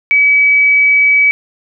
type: tone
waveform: sine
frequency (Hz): 2282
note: C#7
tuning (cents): +50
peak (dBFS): -6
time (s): 0.11-1.31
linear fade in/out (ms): 0
effects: none